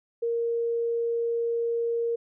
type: tone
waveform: sine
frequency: 466.2 Hz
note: A#4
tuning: in tune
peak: -24 dBFS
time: 0.22-2.16 s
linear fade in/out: 10 ms
effects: none